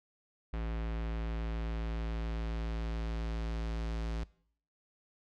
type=tone with low-pass filter sweep; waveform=square; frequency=55.8 Hz; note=A1; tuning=25 cents sharp; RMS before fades=-36 dBFS; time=0.53-4.24 s; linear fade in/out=5 ms; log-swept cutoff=2700 to 5300 Hz; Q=0.96; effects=noise-tail reverb RT60 0.6 s tail -21 dB re dry